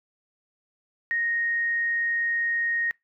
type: tone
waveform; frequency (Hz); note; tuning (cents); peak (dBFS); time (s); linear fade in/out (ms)
sine; 1864.7; A#6; 0; -23; 1.11-2.91; 0
effects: noise-tail reverb RT60 0.2 s tail -25 dB re dry